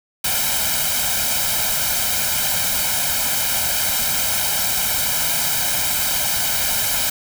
white noise with comb filter, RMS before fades -20 dBFS, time 0.24-7.1 s, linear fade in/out 5 ms, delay 1.3 ms, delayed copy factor +0.8, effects none

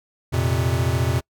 square chord, F suspended fourth, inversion none, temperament equal, 87.31 / 116.54 / 130.81 Hz, F2 / Bb2 / C3, 0 / 0 / 0 cents, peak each -24 dBFS, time 0.32-1.21 s, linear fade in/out 20 ms, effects noise-tail reverb RT60 0.1 s tail -26 dB re dry

